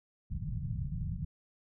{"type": "low-pass noise", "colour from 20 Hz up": "white", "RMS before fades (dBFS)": -36, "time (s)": [0.3, 1.25], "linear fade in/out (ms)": 10, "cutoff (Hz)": 170, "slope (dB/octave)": 48, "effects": []}